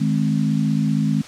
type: chord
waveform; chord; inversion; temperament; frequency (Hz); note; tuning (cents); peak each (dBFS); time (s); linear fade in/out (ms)
sine; Ab major; second; equal with one note detuned; 155.56 / 211.2 / 261.6; Eb3 / Ab3 / C4; 0 / +29 / 0; -20 / -20 / -23; 0-1.22; 10
effects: white hiss -39 dBFS RMS until 1.27 s + low-pass 6000 Hz 12 dB/octave